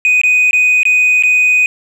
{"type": "tone with dropouts", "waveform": "sine", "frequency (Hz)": 2493, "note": "D#7", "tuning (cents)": 3, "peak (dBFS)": -5, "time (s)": [0.05, 1.66], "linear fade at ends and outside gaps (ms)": 1, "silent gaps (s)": [[0.215, 0.235], [0.51, 0.531], [0.832, 0.853], [1.225, 1.235]], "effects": ["tanh soft clip ceiling -6 dBFS", "7-bit"]}